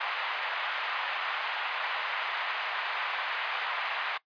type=band-pass noise; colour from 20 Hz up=pink; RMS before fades=-33 dBFS; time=0-4.18 s; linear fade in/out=10 ms; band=830 to 3100 Hz; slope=24 dB/octave; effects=noise-tail reverb RT60 0.1 s tail -19 dB re dry + resampled to 11025 Hz